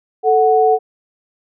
sine tone pair together, 440.3 / 740 Hz, A4 / F#5, +1 / 0 cents, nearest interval major sixth, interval 899 cents, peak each -12 dBFS, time 0.23-0.79 s, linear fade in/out 50 ms, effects none

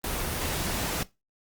pink noise, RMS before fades -30 dBFS, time 0.04-1.03 s, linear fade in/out 2 ms, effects noise-tail reverb RT60 0.2 s tail -18 dB re dry + Opus 24 kbps

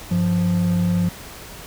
triangle tone pair together, 98.4 / 175.33 Hz, G2 / F3, +7 / +7 cents, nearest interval minor seventh, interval 1000 cents, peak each -22 / -15 dBFS, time 0.11-1.09 s, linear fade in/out 5 ms, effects pink hiss -38 dBFS RMS until 1.66 s

